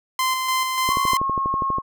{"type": "tone with tremolo", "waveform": "sawtooth", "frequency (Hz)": 1037, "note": "C6", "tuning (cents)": -16, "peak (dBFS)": -15, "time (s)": [0.19, 1.17], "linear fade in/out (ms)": 2, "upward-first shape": "square", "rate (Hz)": 3.4, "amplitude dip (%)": 35}
{"type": "tone with pitch glide", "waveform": "sine", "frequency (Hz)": [1100, 1083.6], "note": ["C#6", "C#6"], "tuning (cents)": [-14, -40], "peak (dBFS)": -20, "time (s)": [0.87, 1.82], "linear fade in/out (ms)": 50, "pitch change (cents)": -26, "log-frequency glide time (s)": [1.04, 1.1]}
{"type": "click train", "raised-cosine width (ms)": 2, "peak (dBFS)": -15, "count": 12, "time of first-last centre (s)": [0.89, 1.784], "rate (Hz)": 12.3}
{"effects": []}